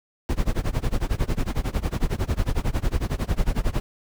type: noise with tremolo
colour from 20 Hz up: brown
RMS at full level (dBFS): -20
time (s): 0.29-3.8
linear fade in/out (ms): 0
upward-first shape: sine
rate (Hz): 11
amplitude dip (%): 95
effects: none